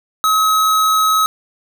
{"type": "tone", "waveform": "square", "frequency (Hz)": 1279, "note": "D#6", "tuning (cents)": 47, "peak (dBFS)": -12, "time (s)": [0.24, 1.26], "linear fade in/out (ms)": 0, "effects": []}